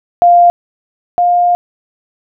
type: tone pair in turn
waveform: sine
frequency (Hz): 698.5 / 705.8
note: F5 / F5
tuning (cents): 0 / +18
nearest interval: unison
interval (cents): 18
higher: second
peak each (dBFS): -3 / -7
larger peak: first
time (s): 0.22-0.5 / 1.18-1.55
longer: second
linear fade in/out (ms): 0
effects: none